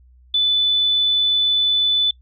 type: tone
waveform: sine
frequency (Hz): 3494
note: A7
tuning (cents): -13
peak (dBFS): -14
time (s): 0.34-2.11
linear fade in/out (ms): 5
effects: noise-tail reverb RT60 0.1 s tail -21 dB re dry + added 62 Hz sine -47 dBFS peak until 2.21 s